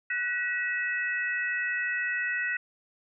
sine tone cluster, 1487 / 1921 / 2589 Hz, F#6 / B6 / E7, +8 / -48 / -32 cents, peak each -32 / -29 / -36 dBFS, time 0.1-2.57 s, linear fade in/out 5 ms, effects none

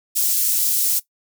white high-pass noise, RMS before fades -19 dBFS, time 0.15-1 s, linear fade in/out 20 ms, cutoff 6500 Hz, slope 12 dB/octave, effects noise-tail reverb RT60 0.1 s tail -17 dB re dry

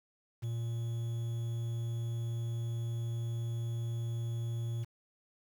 triangle tone with quantisation, 116.54 Hz, A#2, in tune, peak -31 dBFS, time 0.42-4.85 s, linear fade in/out 20 ms, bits 9, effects none

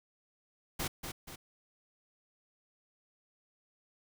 pink noise with echo, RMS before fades -35 dBFS, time 0.79-0.88 s, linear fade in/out 10 ms, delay 240 ms, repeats 2, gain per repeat -6 dB, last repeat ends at 1.36 s, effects none

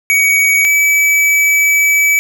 square tone pair in turn, 2256 / 2293 Hz, C#7 / D7, +30 / -42 cents, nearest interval unison, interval 28 cents, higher second, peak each -9 dBFS, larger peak neither, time 0.1-0.65 / 0.65-2.19 s, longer second, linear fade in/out 0 ms, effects none

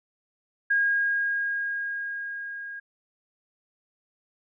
sine tone with level ramp, 1630 Hz, G#6, 33 cents flat, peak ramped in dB -19 to -35 dBFS, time 0.7-2.8 s, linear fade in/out 10 ms, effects none

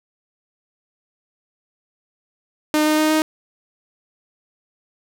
sawtooth tone with pitch steps, 304.9 / 307.2 / 309.5 / 311.8 Hz, D#4 / D#4 / D#4 / D#4, -35 / -22 / -9 / +4 cents, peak -11 dBFS, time 2.74-3.22 s, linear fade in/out 0 ms, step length 120 ms, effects none

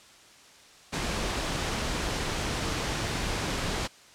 pink noise, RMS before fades -30 dBFS, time 0.92-3.88 s, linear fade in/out 20 ms, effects white hiss -53 dBFS RMS until 4.14 s + low-pass 7000 Hz 12 dB/octave

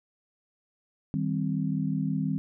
sine chord, C minor, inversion first, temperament just, 156.98 / 196.22 / 261.6 Hz, Eb3 / G3 / C4, +16 / +2 / 0 cents, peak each -29 / -30 / -31 dBFS, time 1.14-2.38 s, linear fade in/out 0 ms, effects none

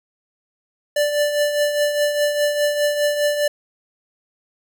square tone with tremolo, 587.3 Hz, D5, in tune, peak -15 dBFS, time 0.96-3.48 s, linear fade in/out 5 ms, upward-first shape triangle, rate 4.9 Hz, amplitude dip 60%, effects none

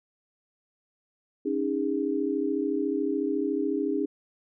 sine chord, C# suspended second, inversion none, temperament equal with one note detuned, 277.2 / 311.1 / 407.7 Hz, C#4 / D#4 / G#4, 0 / 0 / -32 cents, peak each -29 dBFS, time 1.45-4.06 s, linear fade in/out 10 ms, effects none

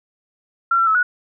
sine tone with pitch steps, 1366 / 1352 / 1299 / 1464 Hz, F6 / E6 / E6 / F#6, -39 / +43 / -26 / -19 cents, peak -13 dBFS, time 0.71-1.03 s, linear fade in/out 5 ms, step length 80 ms, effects none

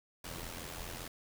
pink noise with amplitude modulation, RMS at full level -41 dBFS, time 0.24-1.08 s, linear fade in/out 5 ms, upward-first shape sine, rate 85.1 Hz, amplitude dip 65%, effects none

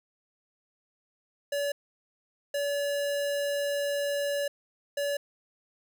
square tone bursts at uneven times, 571 Hz, D5, 49 cents flat, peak -28 dBFS, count 3, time 1.52-1.72 / 2.54-4.48 / 4.97-5.17 s, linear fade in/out 5 ms, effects none

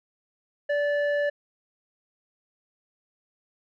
square tone with low-pass filter, 581 Hz, D5, 19 cents flat, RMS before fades -25 dBFS, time 0.69-1.3 s, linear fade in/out 10 ms, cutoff 1600 Hz, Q 1.7, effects none

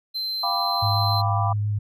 triangle tone, 4100 Hz, C8, 36 cents flat, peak -24 dBFS, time 0.14-1.22 s, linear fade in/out 20 ms
sine chord, G dominant seventh, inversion third, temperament equal, 698.5 / 784 / 987.8 / 1174.7 Hz, F5 / G5 / B5 / D6, 0 / 0 / 0 / 0 cents, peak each -28 dBFS, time 0.43-1.53 s, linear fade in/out 5 ms
sine tone with vibrato, 104.3 Hz, G#2, 8 cents sharp, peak -21 dBFS, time 0.82-1.79 s, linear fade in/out 10 ms, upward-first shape sine, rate 7.3 Hz, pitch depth 14 cents each way
effects none

